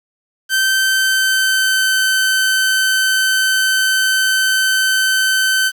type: tone with pitch glide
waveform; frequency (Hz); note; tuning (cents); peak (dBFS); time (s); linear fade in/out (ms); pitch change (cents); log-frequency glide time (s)
sawtooth; 1549 to 1534.8; G6 to G6; -21 to -37; -9; 0.49-5.72; 50; -16; 0.74-1.95
effects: 7-bit